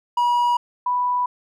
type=tone pair in turn; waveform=triangle / sine; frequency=965 / 987 Hz; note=B5 / B5; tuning=-40 / -1 cents; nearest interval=unison; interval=39 cents; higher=second; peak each=-14 / -18 dBFS; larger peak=first; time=0.17-0.57 / 0.86-1.26 s; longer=neither; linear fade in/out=5 ms; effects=none